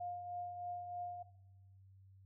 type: tone with tremolo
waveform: sine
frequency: 708 Hz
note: F5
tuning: 23 cents sharp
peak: -39 dBFS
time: 0-1.23 s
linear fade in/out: 10 ms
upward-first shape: triangle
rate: 3.2 Hz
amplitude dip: 50%
effects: noise-tail reverb RT60 0.9 s tail -17 dB re dry + added 96 Hz sine -59 dBFS peak until 2.25 s